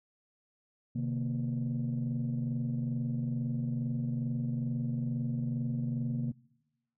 sine tone cluster, 129.2 / 151.5 / 234.4 Hz, C3 / D#3 / A#3, -21 / -46 / +10 cents, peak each -32 / -37 / -33 dBFS, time 0.95-6.32 s, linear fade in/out 10 ms, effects noise-tail reverb RT60 1.0 s tail -24 dB re dry + tanh soft clip ceiling -25 dBFS

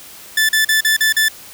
sawtooth tone bursts, 1753 Hz, A6, 7 cents flat, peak -8 dBFS, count 6, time 0.37-1.285 s, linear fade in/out 5 ms, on 120 ms, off 39 ms, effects white hiss -38 dBFS RMS until 1.53 s

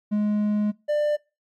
triangle tone pair in turn, 209.3 / 594.4 Hz, G#3 / D5, +14 / +21 cents, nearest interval octave + tritone, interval 1807 cents, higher second, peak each -18 / -18 dBFS, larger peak neither, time 0.11-0.72 / 0.88-1.17 s, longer first, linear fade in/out 20 ms, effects noise-tail reverb RT60 0.3 s tail -24 dB re dry + AAC 48 kbps

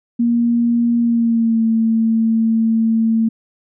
sine tone with pitch glide, 235.8 to 225 Hz, A#3 to A3, +20 to +39 cents, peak -12 dBFS, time 0.19-3.29 s, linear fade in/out 10 ms, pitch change -81 cents, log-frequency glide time 0.99-1.63 s, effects none

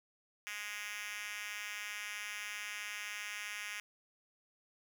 5% pulse tone with high-pass filter, 207.7 Hz, G#3, in tune, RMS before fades -43 dBFS, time 0.47-3.8 s, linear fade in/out 0 ms, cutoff 2100 Hz, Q 1.5, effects none

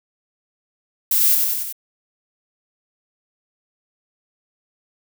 violet noise with echo, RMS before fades -17 dBFS, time 1.11-1.35 s, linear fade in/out 5 ms, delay 94 ms, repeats 4, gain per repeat -3 dB, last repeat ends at 1.726 s, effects none

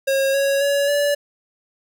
square tone with pitch steps, 542 / 553.4 / 565 / 576.9 Hz, C#5 / C#5 / C#5 / D5, -39 / -3 / +33 / -31 cents, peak -17 dBFS, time 0.07-1.15 s, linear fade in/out 10 ms, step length 270 ms, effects none

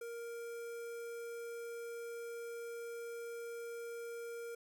square tone with notch filter, 467.7 Hz, A#4, 6 cents sharp, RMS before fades -45 dBFS, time 0.01-4.55 s, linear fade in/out 5 ms, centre 3800 Hz, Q 1.1, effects none

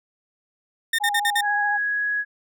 30% pulse tone bursts, 1821 Hz, A#6, 41 cents flat, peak -16 dBFS, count 5, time 0.93-1.41 s, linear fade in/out 5 ms, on 56 ms, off 50 ms
sine tone with vibrato, 822 Hz, G#5, 18 cents flat, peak -23 dBFS, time 1-1.78 s, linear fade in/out 20 ms, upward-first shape triangle, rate 14 Hz, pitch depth 25 cents each way
sine tone with pitch glide, 1661.2 to 1670.8 Hz, G#6 to G#6, 0 to +10 cents, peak -21 dBFS, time 1.42-2.25 s, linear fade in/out 50 ms, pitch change +10 cents, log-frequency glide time 1.73-2.07 s
effects none

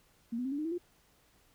sine tone with pitch steps, 231.8 / 248.4 / 266.3 / 285.4 / 305.9 / 327.8 / 351.3 Hz, A#3 / B3 / C4 / D4 / D#4 / E4 / F4, -10 / +10 / +31 / -49 / -29 / -10 / +10 cents, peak -32 dBFS, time 0.32-0.782 s, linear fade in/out 10 ms, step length 66 ms, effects pink hiss -67 dBFS RMS until 1.54 s

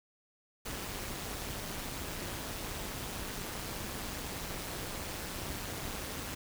pink noise with amplitude modulation, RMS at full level -37 dBFS, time 0.65-6.35 s, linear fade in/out 10 ms, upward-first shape sine, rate 202 Hz, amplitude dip 65%, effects none

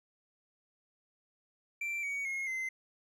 triangle tone with pitch steps, 2349 / 2251 / 2157 / 2066 Hz, D7 / C#7 / C#7 / C7, 0 / +26 / -48 / -22 cents, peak -32 dBFS, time 1.81-2.69 s, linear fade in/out 5 ms, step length 220 ms, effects none

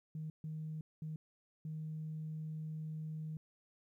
sine tone bursts at uneven times, 156.2 Hz, D#3, 7 cents sharp, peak -39 dBFS, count 4, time 0.15-0.3 / 0.44-0.81 / 1.02-1.16 / 1.65-3.37 s, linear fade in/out 2 ms, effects tanh soft clip ceiling -35 dBFS + 13-bit

